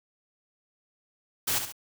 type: noise with echo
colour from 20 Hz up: white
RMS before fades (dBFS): -27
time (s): 1.47-1.59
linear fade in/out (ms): 10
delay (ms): 67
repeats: 2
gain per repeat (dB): -7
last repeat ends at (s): 1.724
effects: none